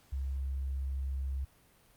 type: tone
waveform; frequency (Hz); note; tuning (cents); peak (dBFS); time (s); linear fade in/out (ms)
sine; 67.3; C2; +49; -32; 0.12-1.45; 10
effects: pink hiss -64 dBFS RMS until 1.96 s + Opus 48 kbps